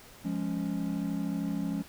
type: chord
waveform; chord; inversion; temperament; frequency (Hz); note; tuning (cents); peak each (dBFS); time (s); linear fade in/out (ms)
triangle; Db major; first; equal; 174.61 / 207.7 / 277.2; F3 / Ab3 / Db4; 0 / 0 / 0; -32; 0.24-1.83; 20
effects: pink hiss -52 dBFS RMS until 1.88 s